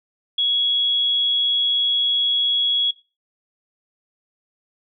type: tone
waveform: sine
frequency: 3341 Hz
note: G#7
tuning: 10 cents sharp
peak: -17 dBFS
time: 0.38-2.91 s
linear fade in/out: 5 ms
effects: noise-tail reverb RT60 0.3 s tail -18 dB re dry